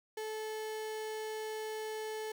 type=tone; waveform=35% pulse; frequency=434.5 Hz; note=A4; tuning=22 cents flat; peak=-36 dBFS; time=0.17-2.32 s; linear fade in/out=5 ms; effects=none